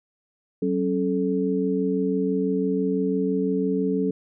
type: tone cluster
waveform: sine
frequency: 188.3 / 274.3 / 433.2 Hz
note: F#3 / C#4 / A4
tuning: +31 / -18 / -27 cents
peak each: -25 dBFS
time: 0.62-4.11 s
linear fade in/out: 5 ms
effects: none